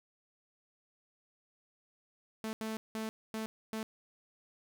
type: tone bursts at uneven times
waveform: sawtooth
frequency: 220 Hz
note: A3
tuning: in tune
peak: -32 dBFS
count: 5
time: 2.44-2.53 / 2.61-2.77 / 2.95-3.09 / 3.34-3.46 / 3.73-3.83 s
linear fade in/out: 0 ms
effects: 12-bit